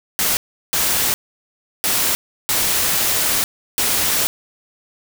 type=noise bursts at uneven times; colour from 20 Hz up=white; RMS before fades=-18 dBFS; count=5; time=0.19-0.37 / 0.73-1.14 / 1.84-2.15 / 2.49-3.44 / 3.78-4.27 s; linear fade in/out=0 ms; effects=none